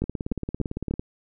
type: two click trains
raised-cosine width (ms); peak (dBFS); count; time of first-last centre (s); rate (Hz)
3; -13 / -16; 4 / 18; 0.02-0.91 / 0.04-0.995; 3.37 / 17.8
effects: none